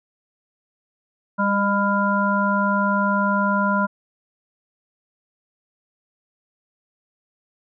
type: harmonic tone with a mistuned harmonic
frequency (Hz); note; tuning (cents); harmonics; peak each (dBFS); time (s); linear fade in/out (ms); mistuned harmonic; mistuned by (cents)
200; G3; +35; 1 / 3 / 5 / 7; -21 / -26 / -22 / -23; 1.38-3.87; 20; 3; +27
effects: none

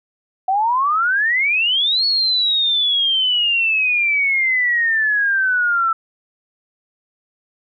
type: exponential two-way sweep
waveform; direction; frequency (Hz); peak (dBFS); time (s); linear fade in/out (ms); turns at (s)
sine; up then down; 740 to 4400 to 1321; -14; 0.48-5.93; 5; 2.05
effects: none

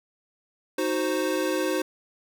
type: chord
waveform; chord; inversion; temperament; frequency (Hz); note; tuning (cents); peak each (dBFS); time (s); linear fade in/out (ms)
square; C diminished; first; equal; 311.1 / 370 / 523.3; Eb4 / Gb4 / C5; 0 / 0 / 0; -29; 0.78-1.82; 5
effects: none

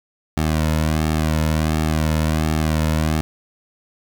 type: tone with flanger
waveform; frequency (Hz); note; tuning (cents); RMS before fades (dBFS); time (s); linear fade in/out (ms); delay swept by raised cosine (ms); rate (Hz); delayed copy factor
sawtooth; 78.2; D#2; +9; -19; 0.37-3.21; 0; 2 to 2.57; 1.4; -0.8
effects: none

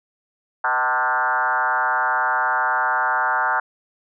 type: tone with frequency modulation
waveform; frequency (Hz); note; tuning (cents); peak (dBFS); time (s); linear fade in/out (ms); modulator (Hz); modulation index
sine; 1167; D6; -11; -17; 0.64-3.6; 5; 136; 3.1
effects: none

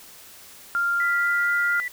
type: tone with pitch glide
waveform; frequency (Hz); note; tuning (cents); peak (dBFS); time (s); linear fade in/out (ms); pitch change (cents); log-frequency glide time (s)
sine; 1394 to 1409.4; F6 to F6; -4 to +15; -20; 0.75-1.8; 0; +19; 0.94-1.53
type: tone with vibrato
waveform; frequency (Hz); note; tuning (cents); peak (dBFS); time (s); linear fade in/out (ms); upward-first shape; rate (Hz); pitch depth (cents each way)
sine; 1975.5; B6; 0; -26; 1-1.88; 2; sine; 4.2; 10
effects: white hiss -46 dBFS RMS until 1.92 s

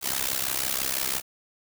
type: noise with amplitude modulation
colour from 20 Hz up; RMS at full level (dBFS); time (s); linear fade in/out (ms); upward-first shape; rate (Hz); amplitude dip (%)
white; -24; 0.01-1.22; 50; sine; 65.9; 90
effects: none

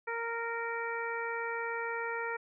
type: harmonic tone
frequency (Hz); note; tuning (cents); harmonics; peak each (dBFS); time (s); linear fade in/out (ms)
463.3; A#4; -11; 1 / 2 / 3 / 4 / 5; -38 / -39 / -39 / -40 / -43; 0.07-2.37; 10
effects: none

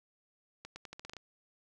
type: accelerating click train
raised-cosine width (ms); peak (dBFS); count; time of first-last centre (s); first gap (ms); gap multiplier
0.2; -28; 9; 0.65-1.167; 110; 0.84
effects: none

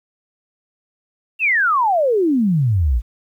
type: exponential sweep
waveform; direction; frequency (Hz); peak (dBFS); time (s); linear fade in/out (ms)
sine; down; 2781 to 51.91; -13; 1.39-3.02; 50
effects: 9-bit

